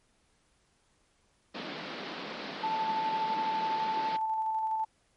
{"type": "band-pass noise", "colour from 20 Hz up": "pink", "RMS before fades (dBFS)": -40, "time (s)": [1.54, 4.17], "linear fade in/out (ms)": 10, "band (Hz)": [170, 4700], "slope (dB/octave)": 48}
{"type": "tone with tremolo", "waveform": "sine", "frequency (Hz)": 880, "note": "A5", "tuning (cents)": 0, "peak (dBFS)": -27, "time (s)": [2.63, 4.85], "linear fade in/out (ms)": 10, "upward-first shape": "square", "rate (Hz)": 12, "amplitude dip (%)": 25}
{"type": "clicks", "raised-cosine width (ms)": 0.5, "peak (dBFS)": -37, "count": 2, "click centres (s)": [3.635, 4.187]}
{"effects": ["pink hiss -70 dBFS RMS until 5.16 s", "MP3 48 kbps"]}